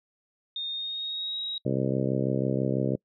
sine tone with pitch glide, 3670 to 3815 Hz, A#7 to A#7, -28 to +39 cents, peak -30 dBFS, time 0.56-1.58 s, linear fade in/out 2 ms, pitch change +67 cents, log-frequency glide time 0.69-1.39 s
harmonic tone, 66.1 Hz, C2, 18 cents sharp, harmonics 2 / 3 / 4 / 5 / 6 / 7 / 8 / 9, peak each -29 / -31 / -32 / -33 / -34 / -34 / -35 / -36 dBFS, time 1.65-2.96 s, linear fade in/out 10 ms
effects noise-tail reverb RT60 0.1 s tail -25 dB re dry

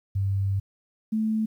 sine tone pair in turn, 98 / 218.6 Hz, G2 / A3, 0 / -11 cents, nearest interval octave + major second, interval 1389 cents, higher second, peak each -22 dBFS, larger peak neither, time 0.15-0.6 / 1.12-1.46 s, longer first, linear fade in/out 10 ms, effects 10-bit

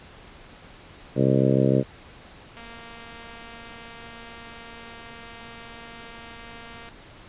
harmonic tone, 66.5 Hz, C2, 29 cents sharp, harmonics 2 / 3 / 4 / 5 / 6 / 7 / 8 / 9, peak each -22 / -24 / -25 / -26 / -27 / -27 / -28 / -29 dBFS, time 1.15-1.84 s, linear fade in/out 50 ms
click train, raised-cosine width 0.3 ms, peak -28 dBFS, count 1003, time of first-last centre 2.57-6.889 s, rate 232 Hz
effects pink hiss -47 dBFS RMS until 7.28 s + resampled to 8000 Hz

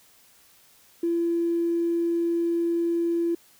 triangle tone with tanh clipping, 338.7 Hz, E4, 47 cents sharp, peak -21 dBFS, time 1.03-3.35 s, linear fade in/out 5 ms, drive 2 dB, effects white hiss -57 dBFS RMS until 3.59 s

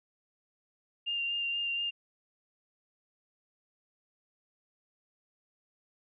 sine tone with vibrato, 2794 Hz, F7, in tune, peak -30 dBFS, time 1.06-1.91 s, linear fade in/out 20 ms, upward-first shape sine, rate 4.2 Hz, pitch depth 15 cents each way, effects none

